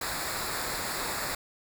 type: noise with comb filter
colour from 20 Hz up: pink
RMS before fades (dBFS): -33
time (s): 0.01-1.35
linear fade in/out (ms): 5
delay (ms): 0.33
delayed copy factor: -0.7
effects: none